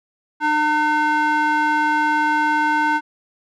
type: tone with band-pass filter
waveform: square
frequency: 302.9 Hz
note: D#4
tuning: 46 cents flat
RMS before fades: -18 dBFS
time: 0.4-3.01 s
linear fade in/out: 50 ms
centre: 1200 Hz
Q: 6.2
effects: none